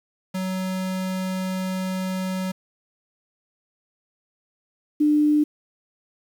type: tone pair in turn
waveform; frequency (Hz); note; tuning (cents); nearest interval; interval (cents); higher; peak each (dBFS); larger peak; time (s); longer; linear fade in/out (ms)
square / sine; 187 / 298.9; F#3 / D4; +19 / +31; minor sixth; 812; second; -25 / -15; second; 0.34-2.52 / 5-5.44; first; 10
effects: 8-bit